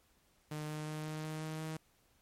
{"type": "tone with pitch steps", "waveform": "sawtooth", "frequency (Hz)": [152, 152.97, 153.94, 154.93, 155.91, 156.91, 157.91], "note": ["D#3", "D#3", "D#3", "D#3", "D#3", "D#3", "D#3"], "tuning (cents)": [-40, -29, -18, -7, 4, 15, 26], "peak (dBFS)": -35, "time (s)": [0.51, 1.77], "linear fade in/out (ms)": 5, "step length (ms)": 180, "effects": ["pink hiss -71 dBFS RMS until 2.21 s", "MP3 64 kbps"]}